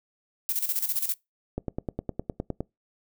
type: noise with tremolo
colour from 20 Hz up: violet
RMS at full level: -26 dBFS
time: 0.49-1.14 s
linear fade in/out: 0 ms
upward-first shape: square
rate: 15 Hz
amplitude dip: 70%
type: click train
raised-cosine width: 2 ms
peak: -16 dBFS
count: 11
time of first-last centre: 1.58-2.606 s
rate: 9.75 Hz
effects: noise-tail reverb RT60 0.2 s tail -24 dB re dry